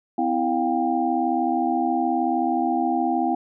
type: tone cluster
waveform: sine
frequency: 254.8 / 328.5 / 713 / 792 Hz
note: C4 / E4 / F5 / G5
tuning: -46 / -6 / +36 / +18 cents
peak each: -25 dBFS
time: 0.18-3.35 s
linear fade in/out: 5 ms
effects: none